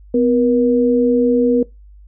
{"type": "tone pair together", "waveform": "sine", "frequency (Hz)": [252.2, 477], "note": ["B3", "A#4"], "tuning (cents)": [36, 40], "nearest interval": "major seventh", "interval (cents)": 1104, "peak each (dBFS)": -14, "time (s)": [0.14, 1.63], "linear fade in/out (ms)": 5, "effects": ["noise-tail reverb RT60 0.2 s tail -21 dB re dry", "added 50 Hz sine -39 dBFS peak until 2.07 s"]}